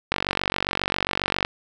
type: click train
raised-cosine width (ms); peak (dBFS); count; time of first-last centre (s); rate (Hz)
0.3; -5; 64; 0.12-1.449; 47.4
effects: none